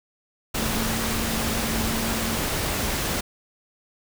sine tone in noise, 224.8 Hz, A3, 37 cents sharp, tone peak -29 dBFS, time 0.57-2.36 s, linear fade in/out 10 ms, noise pink, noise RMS -26 dBFS, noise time 0.54-3.21 s, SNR -6 dB, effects none

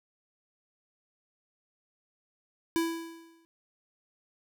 square tone with exponential decay, 331.1 Hz, E4, 8 cents sharp, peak -24 dBFS, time 2.76-3.45 s, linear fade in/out 0 ms, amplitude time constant 150 ms, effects none

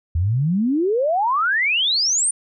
sine exponential sweep, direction up, 78.2 to 9330 Hz, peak -16 dBFS, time 0.15-2.31 s, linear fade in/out 5 ms, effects none

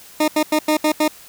20% pulse tone bursts at uneven times, 306.7 Hz, D#4, 25 cents flat, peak -9 dBFS, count 6, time 0.2-0.28 / 0.36-0.43 / 0.52-0.59 / 0.68-0.77 / 0.84-0.92 / 1-1.08 s, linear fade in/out 5 ms, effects white hiss -43 dBFS RMS until 1.28 s

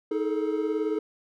triangle tone cluster, 315.6 / 425.9 / 444.3 Hz, D#4 / G#4 / A4, +25 / +44 / +17 cents, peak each -27 / -26 / -30 dBFS, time 0.11-0.99 s, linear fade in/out 5 ms, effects none

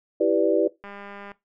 sine chord, E minor seventh, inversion none, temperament equal, 329.6 / 392 / 493.9 / 587.3 Hz, E4 / G4 / B4 / D5, 0 / 0 / 0 / 0 cents, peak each -23 dBFS, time 0.2-0.68 s, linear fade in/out 10 ms
click train, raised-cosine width 0.5 ms, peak -26 dBFS, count 97, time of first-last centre 0.84-1.318 s, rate 201 Hz
effects noise-tail reverb RT60 0.2 s tail -19 dB re dry

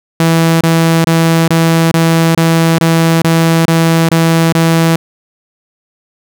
sawtooth tone bursts, 164.4 Hz, E3, 4 cents flat, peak -3 dBFS, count 11, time 0.2-4.96 s, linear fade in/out 2 ms, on 410 ms, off 25 ms, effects none

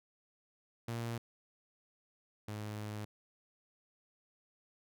sawtooth tone pair in turn, 116.54 / 105.78 Hz, A#2 / G#2, 0 / +32 cents, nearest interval major second, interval 168 cents, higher first, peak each -33 / -36 dBFS, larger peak first, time 0.88-1.18 / 2.48-3.05 s, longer second, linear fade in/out 5 ms, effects none

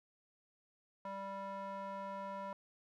square tone with band-pass filter, 196 Hz, G3, in tune, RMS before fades -44 dBFS, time 1.05-2.53 s, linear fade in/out 2 ms, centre 870 Hz, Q 3.2, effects none

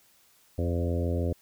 harmonic tone with a mistuned harmonic, 86.2 Hz, F2, 22 cents flat, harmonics 1 / 2 / 3 / 4 / 5 / 6 / 7 / 8, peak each -27 / -36 / -34 / -37 / -37 / -36 / -39 / -47 dBFS, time 0.58-1.33 s, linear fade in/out 5 ms, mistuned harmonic 7, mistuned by -17 cents, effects white hiss -62 dBFS RMS until 1.41 s

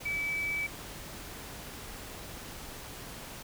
sine tone in noise, 2300 Hz, D7, 37 cents flat, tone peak -30 dBFS, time 0.05-0.67 s, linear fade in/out 10 ms, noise pink, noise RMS -44 dBFS, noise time 0-3.43 s, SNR +11 dB, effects none

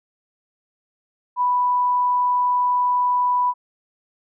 sine tone, 988 Hz, B5, in tune, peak -16 dBFS, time 1.36-3.54 s, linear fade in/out 50 ms, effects none

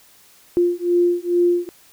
sine beating tone pair, 349 / 351.3 Hz, F4 / F4, -1 / +10 cents, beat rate 2.3 Hz, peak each -18 dBFS, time 0.57-1.69 s, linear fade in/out 0 ms, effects white hiss -51 dBFS RMS until 1.92 s

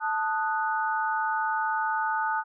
sine chord, D# diminished, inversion second, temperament equal, 880 / 1244.5 / 1480 Hz, A5 / D#6 / F#6, 0 / 0 / 0 cents, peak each -27 / -31 / -30 dBFS, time 0-2.44 s, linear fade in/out 50 ms, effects none

